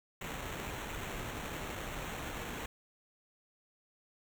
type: noise with sample-and-hold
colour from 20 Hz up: pink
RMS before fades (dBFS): -41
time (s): 0.21-2.66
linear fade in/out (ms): 5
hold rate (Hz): 4900
effects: none